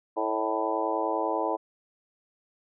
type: harmonic tone with a mistuned harmonic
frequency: 110 Hz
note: A2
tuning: in tune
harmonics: 3 / 4 / 5 / 6 / 7 / 8 / 9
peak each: -33 / -33 / -33 / -33 / -33 / -33 / -33 dBFS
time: 0.16-1.57 s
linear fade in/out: 20 ms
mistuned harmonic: 6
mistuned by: -52 cents
effects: none